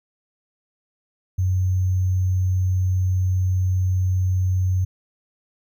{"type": "tone with sample-and-hold", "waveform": "sine", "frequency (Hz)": 92.5, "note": "F#2", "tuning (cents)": 0, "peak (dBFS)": -17, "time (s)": [1.38, 4.85], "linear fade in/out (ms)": 10, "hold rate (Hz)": 6300, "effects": []}